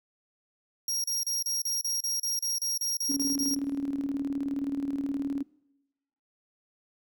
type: tone bursts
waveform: sawtooth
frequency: 5620 Hz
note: F8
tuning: 10 cents sharp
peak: -25 dBFS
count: 14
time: 0.88-3.549 s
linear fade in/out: 2 ms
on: 160 ms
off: 33 ms
type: tone with tremolo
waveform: sine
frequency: 278.8 Hz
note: C#4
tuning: 10 cents sharp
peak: -26 dBFS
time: 3.09-5.43 s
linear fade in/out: 10 ms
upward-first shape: square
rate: 19 Hz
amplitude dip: 55%
effects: noise-tail reverb RT60 1.0 s tail -25 dB re dry